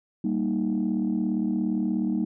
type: chord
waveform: sine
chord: Eb major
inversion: first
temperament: equal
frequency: 196 / 233.1 / 311.1 Hz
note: G3 / Bb3 / Eb4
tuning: 0 / 0 / 0 cents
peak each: -26 / -26 / -27 dBFS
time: 0.24-2.25 s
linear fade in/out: 5 ms
effects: tanh soft clip ceiling -17 dBFS